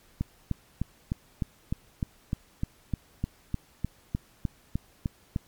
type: click train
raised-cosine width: 5 ms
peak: -15 dBFS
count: 18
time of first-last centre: 0.21-5.362 s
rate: 3.3 Hz
effects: pink hiss -60 dBFS RMS until 5.47 s + MP3 96 kbps